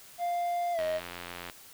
triangle tone with pitch glide, 698.5 to 625.9 Hz, F5 to D#5, 0 to +10 cents, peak -26 dBFS, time 0.18-1.01 s, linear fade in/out 50 ms, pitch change -190 cents, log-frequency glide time 0.73-0.82 s
click train, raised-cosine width 0.3 ms, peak -23 dBFS, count 63, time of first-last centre 0.79-1.499 s, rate 87.5 Hz
effects white hiss -52 dBFS RMS until 1.73 s

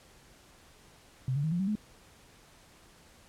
sine tone with pitch steps, 129.7 / 143.08 / 157.85 / 174.13 / 192.1 / 211.9 Hz, C3 / D3 / D#3 / F3 / G3 / G#3, -15 / -45 / +25 / -5 / -35 / +35 cents, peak -27 dBFS, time 1.28-1.754 s, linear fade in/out 2 ms, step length 79 ms, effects pink hiss -58 dBFS RMS until 3.28 s + low-pass 11000 Hz 12 dB/octave

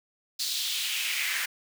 pink noise with high-pass filter sweep, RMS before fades -30 dBFS, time 0.39-1.46 s, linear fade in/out 10 ms, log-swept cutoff 4400 to 1800 Hz, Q 2.9, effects none

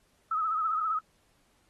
sine tone with vibrato, 1283 Hz, E6, 47 cents flat, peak -26 dBFS, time 0.31-0.99 s, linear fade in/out 5 ms, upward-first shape sine, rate 15 Hz, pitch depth 60 cents each way, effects pink hiss -69 dBFS RMS until 1.69 s + AAC 32 kbps

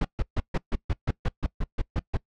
brown noise bursts, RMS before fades -24 dBFS, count 13, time 0.01-2.171 s, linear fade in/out 5 ms, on 37 ms, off 140 ms, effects noise-tail reverb RT60 0.1 s tail -22 dB re dry + low-pass 4000 Hz 12 dB/octave

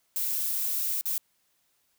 violet noise with dropouts, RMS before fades -29 dBFS, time 0.16-1.18 s, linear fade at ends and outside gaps 1 ms, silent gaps 1.011-1.056 s, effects white hiss -71 dBFS RMS until 1.98 s

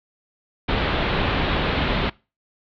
pink low-pass noise, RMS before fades -22 dBFS, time 0.68-2.1 s, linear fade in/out 10 ms, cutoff 3900 Hz, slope 48 dB/octave, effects noise-tail reverb RT60 0.3 s tail -23 dB re dry

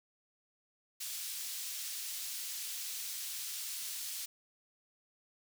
pink high-pass noise, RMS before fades -41 dBFS, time 1-4.26 s, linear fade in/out 10 ms, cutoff 4200 Hz, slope 12 dB/octave, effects none

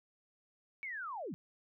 sine linear sweep, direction down, 2272 to 137.2 Hz, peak -39 dBFS, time 0.83-1.34 s, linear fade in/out 0 ms, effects none

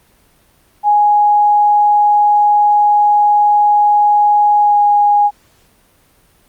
sine tone with pitch glide, 830.6 to 824.9 Hz, G#5 to G#5, 0 to -12 cents, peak -7 dBFS, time 0.83-5.31 s, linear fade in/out 50 ms, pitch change -12 cents, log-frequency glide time 4.61-4.78 s, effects pink hiss -52 dBFS RMS until 6.48 s + Opus 32 kbps

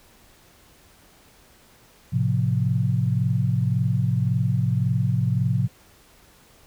sine chord, F major, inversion first, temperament just, 109.13 / 130.96 / 174.61 Hz, A2 / C3 / F3, -14 / +2 / 0 cents, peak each -23 / -22 / -26 dBFS, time 2.12-5.68 s, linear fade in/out 20 ms, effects pink hiss -54 dBFS RMS until 6.66 s

